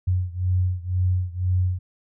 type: beating tone pair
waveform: sine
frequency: 90.5 / 92.5 Hz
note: F#2 / F#2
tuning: -38 / 0 cents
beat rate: 2 Hz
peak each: -22 / -24 dBFS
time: 0.07-1.79 s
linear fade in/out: 10 ms
effects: none